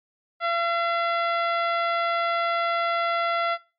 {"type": "harmonic tone", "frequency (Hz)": 680, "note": "F5", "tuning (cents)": -46, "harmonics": [1, 2, 3, 4, 5, 6, 7], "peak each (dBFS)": [-26, -24, -30, -39, -37, -45, -46], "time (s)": [0.4, 3.58], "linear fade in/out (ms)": 50, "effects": ["noise-tail reverb RT60 0.3 s tail -20 dB re dry", "MP3 48 kbps"]}